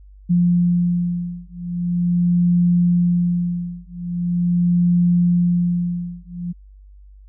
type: beating tone pair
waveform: sine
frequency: 174.8 / 175.22 Hz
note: F3 / F3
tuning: +2 / +6 cents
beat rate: 0.42 Hz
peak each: -18 dBFS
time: 0.29-6.53 s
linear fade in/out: 20 ms
effects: added 49 Hz sine -41 dBFS peak until 7.28 s